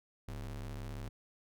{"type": "ring-modulated tone", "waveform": "square", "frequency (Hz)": 73.42, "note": "D2", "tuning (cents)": 0, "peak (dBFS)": -38, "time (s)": [0.28, 1.09], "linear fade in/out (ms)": 5, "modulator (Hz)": 33, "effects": []}